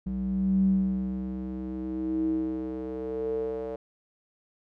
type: tone with band-pass filter sweep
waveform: square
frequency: 63.7 Hz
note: C2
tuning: 46 cents flat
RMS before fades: -29 dBFS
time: 0.06-3.76 s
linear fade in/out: 5 ms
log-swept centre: 160 to 510 Hz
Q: 9.6
effects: none